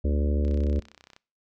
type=harmonic tone; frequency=72.7 Hz; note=D2; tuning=17 cents flat; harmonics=1 / 3 / 4 / 5 / 6 / 7 / 8; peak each=-22 / -32 / -34 / -36 / -38 / -39 / -40 dBFS; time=0.04-0.8 s; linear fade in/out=10 ms
type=click train; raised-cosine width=0.2 ms; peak=-31 dBFS; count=24; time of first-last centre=0.45-1.164 s; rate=32.2 Hz
effects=noise-tail reverb RT60 0.4 s tail -24 dB re dry